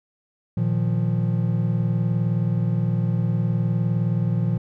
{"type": "chord", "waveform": "triangle", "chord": "Bb suspended fourth", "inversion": "none", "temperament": "just", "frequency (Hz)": [116.54, 155.39, 174.81], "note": ["Bb2", "Eb3", "F3"], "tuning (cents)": [0, -2, 2], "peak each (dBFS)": [-20, -24, -22], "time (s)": [0.57, 4.58], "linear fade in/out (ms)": 5, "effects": []}